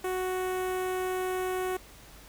sawtooth tone with notch filter, 370 Hz, F#4, in tune, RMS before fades -31 dBFS, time 0.04-1.77 s, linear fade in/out 5 ms, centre 4600 Hz, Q 0.76, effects added 50 Hz sine -54 dBFS peak until 2.28 s + pink hiss -52 dBFS RMS until 2.28 s

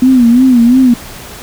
sine tone with vibrato, 246.9 Hz, B3, in tune, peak -3 dBFS, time 0.02-0.94 s, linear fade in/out 5 ms, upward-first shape sine, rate 2.9 Hz, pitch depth 110 cents each way, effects pink hiss -29 dBFS RMS until 1.42 s

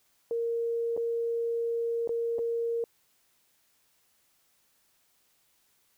sine tone with dropouts, 464.8 Hz, A#4, 5 cents flat, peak -27 dBFS, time 0.31-2.84 s, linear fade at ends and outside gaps 1 ms, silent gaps 0.966-0.975 / 2.075-2.092 / 2.384-2.39 s, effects white hiss -69 dBFS RMS until 5.97 s

